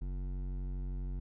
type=tone with hard clipping; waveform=sine; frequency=46.25 Hz; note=F#1; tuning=in tune; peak=-37 dBFS; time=0.01-1.2 s; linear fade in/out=10 ms; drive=12 dB; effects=none